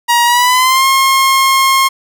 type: tone with pitch glide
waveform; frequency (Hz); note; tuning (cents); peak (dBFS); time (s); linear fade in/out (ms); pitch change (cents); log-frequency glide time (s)
sawtooth; 950 to 1072.5; A#5 to C6; +33 to +42; -4; 0.08-1.89; 20; +209; 0.25-0.86
effects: none